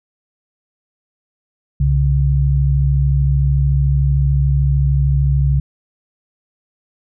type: tone pair together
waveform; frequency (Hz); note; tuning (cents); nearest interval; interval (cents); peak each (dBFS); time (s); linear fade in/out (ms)
sine; 65.65 / 139.1; C2 / C#3; +6 / +6; octave + minor second; 1300; -14; 1.8-5.6; 5
effects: none